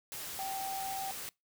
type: tone in noise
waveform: sine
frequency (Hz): 775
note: G5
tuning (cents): -20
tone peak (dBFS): -36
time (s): 0.39-1.11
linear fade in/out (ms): 0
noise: white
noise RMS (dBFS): -42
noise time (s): 0.12-1.29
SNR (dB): +3
effects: noise-tail reverb RT60 0.2 s tail -24 dB re dry